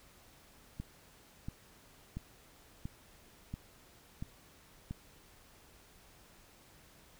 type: click train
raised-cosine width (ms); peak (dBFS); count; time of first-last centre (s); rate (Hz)
5; -27; 7; 0.8-4.91; 1.46
effects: pink hiss -61 dBFS RMS until 7.19 s